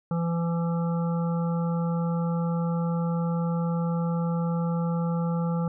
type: harmonic tone with a mistuned harmonic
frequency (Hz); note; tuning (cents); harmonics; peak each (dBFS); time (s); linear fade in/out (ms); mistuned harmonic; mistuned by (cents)
168.8; E3; +41; 1 / 3 / 5 / 7 / 8; -24 / -34 / -38 / -41 / -42; 0.11-5.68; 2; 8; -16
effects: none